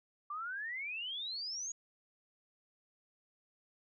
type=exponential sweep; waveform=sine; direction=up; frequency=1154 to 6790 Hz; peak=-38 dBFS; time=0.3-1.72 s; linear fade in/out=5 ms; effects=none